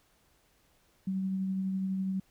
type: tone with tremolo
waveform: sine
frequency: 190.4 Hz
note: F#3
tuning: 50 cents sharp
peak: -28 dBFS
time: 1.07-2.2 s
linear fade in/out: 5 ms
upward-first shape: triangle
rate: 12 Hz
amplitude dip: 25%
effects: pink hiss -68 dBFS RMS until 2.3 s